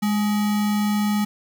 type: tone with sample-and-hold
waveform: sine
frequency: 207.7 Hz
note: G#3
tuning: in tune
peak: -18 dBFS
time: 0.02-1.25 s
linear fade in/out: 10 ms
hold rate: 1050 Hz
effects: none